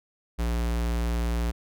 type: tone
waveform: square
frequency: 58.3 Hz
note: A#1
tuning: 1 cent sharp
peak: -25 dBFS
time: 0.38-1.52 s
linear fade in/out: 20 ms
effects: none